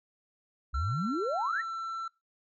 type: exponential sweep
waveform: sine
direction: up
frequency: 58.27 to 1975.5 Hz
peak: -29 dBFS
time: 0.73-1.62 s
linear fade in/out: 20 ms
type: tone with pitch glide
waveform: triangle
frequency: 1353 to 1340.6 Hz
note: E6 to E6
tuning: +45 to +29 cents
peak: -32 dBFS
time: 0.74-2.08 s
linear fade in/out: 5 ms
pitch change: -16 cents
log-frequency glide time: 1.31-1.44 s
effects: noise-tail reverb RT60 0.2 s tail -20 dB re dry + resampled to 16000 Hz